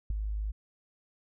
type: tone with ADSR envelope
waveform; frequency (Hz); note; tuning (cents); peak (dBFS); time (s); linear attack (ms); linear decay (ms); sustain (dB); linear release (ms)
sine; 52.2; G#1; +10; -24; 0.1-0.52; 4; 8; -6; 15
effects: none